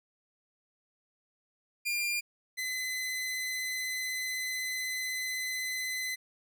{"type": "tone pair in turn", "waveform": "sawtooth", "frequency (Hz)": [2399, 2027], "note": ["D7", "B6"], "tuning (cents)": [36, 45], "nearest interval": "minor third", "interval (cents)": 291, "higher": "first", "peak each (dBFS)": [-26, -29], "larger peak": "first", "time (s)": [[1.85, 2.21], [2.57, 6.16]], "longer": "second", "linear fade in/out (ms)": 20, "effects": []}